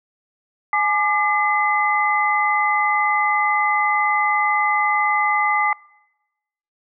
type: tone cluster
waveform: sine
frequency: 841 / 1193 / 2035 Hz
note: G#5 / D6 / C7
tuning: +22 / +27 / -49 cents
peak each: -20 dBFS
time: 0.73-5.73 s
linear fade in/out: 2 ms
effects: noise-tail reverb RT60 1.0 s tail -24 dB re dry